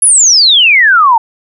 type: exponential sweep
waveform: sine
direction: down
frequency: 10880 to 871 Hz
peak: -3 dBFS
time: 0.02-1.18 s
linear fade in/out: 5 ms
effects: none